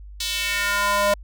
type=tone with high-pass filter sweep; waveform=square; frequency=203.2 Hz; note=G#3; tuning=38 cents flat; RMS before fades=-22 dBFS; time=0.2-1.14 s; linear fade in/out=5 ms; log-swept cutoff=4000 to 610 Hz; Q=2.1; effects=added 50 Hz sine -37 dBFS peak until 1.23 s